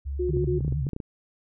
sine tone with pitch glide, 69.3 to 71.91 Hz, C#2 to D2, 0 to -36 cents, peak -28 dBFS, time 0.05-0.86 s, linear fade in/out 20 ms, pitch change +64 cents, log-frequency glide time 0.43-0.57 s
sine tone bursts, 360 Hz, F#4, 47 cents flat, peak -24 dBFS, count 3, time 0.19-0.59 s, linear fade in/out 10 ms, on 120 ms, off 20 ms
sine tone with vibrato, 140 Hz, C#3, 18 cents sharp, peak -26 dBFS, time 0.29-0.89 s, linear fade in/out 0 ms, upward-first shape sine, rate 8.7 Hz, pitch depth 160 cents each way
clicks, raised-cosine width 3 ms, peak -21 dBFS, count 10, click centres 0.369 / 0.441 / 0.607 / 0.648 / 0.68 / 0.724 / 0.868 / 0.933 / 0.964 / 1.002 s
effects none

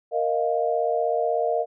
sine chord, Bb suspended fourth, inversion none, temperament equal, 466.2 / 622.3 / 698.5 Hz, Bb4 / Eb5 / F5, 0 / 0 / 0 cents, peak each -25 dBFS, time 0.11-1.66 s, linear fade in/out 50 ms, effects none

